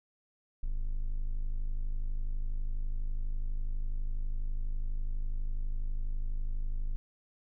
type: tone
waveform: triangle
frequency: 26.06 Hz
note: G#0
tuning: 7 cents sharp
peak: -27 dBFS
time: 0.63-6.96 s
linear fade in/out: 0 ms
effects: none